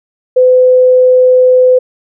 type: tone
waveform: sine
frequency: 507 Hz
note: B4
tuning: 45 cents sharp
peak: -3 dBFS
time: 0.36-1.79 s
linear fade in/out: 10 ms
effects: none